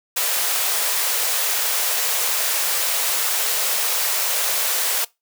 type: high-pass noise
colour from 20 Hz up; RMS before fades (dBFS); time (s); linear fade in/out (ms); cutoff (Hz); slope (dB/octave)
white; -21; 0.16-5.05; 10; 430; 48
effects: noise-tail reverb RT60 0.2 s tail -22 dB re dry